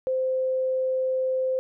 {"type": "tone", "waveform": "sine", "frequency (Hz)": 519, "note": "C5", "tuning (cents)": -14, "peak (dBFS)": -22, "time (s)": [0.07, 1.59], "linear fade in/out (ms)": 0, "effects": []}